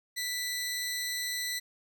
20% pulse tone pair together, 1975.5 / 4186 Hz, B6 / C8, 0 / 0 cents, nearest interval octave + minor second, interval 1300 cents, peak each -28 / -31 dBFS, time 0.16-1.6 s, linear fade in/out 20 ms, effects none

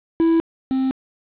triangle tone pair in turn, 329.3 / 263.4 Hz, E4 / C4, -2 / +12 cents, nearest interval major third, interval 386 cents, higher first, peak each -11 / -15 dBFS, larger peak first, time 0.2-0.4 / 0.71-0.91 s, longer neither, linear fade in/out 0 ms, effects resampled to 8000 Hz + 7-bit

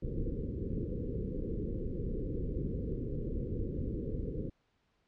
pink low-pass noise, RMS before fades -36 dBFS, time 0.02-4.5 s, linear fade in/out 10 ms, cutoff 510 Hz, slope 96 dB/octave, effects pink hiss -75 dBFS RMS until 5.07 s + low-pass 4000 Hz 12 dB/octave

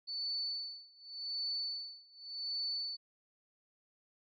sine tone with tremolo, 4488 Hz, C#8, 21 cents sharp, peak -34 dBFS, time 0.07-2.97 s, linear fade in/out 20 ms, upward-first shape sine, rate 0.87 Hz, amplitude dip 95%, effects none

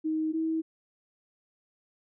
sine tone pair in turn, 314.4 / 321.4 Hz, D#4 / E4, +18 / -44 cents, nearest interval unison, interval 38 cents, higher second, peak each -26 dBFS, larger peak neither, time 0.04-0.33 / 0.33-0.62 s, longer neither, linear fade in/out 20 ms, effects none

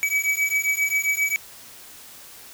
square beating tone pair, 2278 / 2285.5 Hz, C#7 / D7, +47 / -48 cents, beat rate 7.5 Hz, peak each -24 / -24 dBFS, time 0.03-1.36 s, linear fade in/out 0 ms, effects white hiss -44 dBFS RMS until 2.53 s

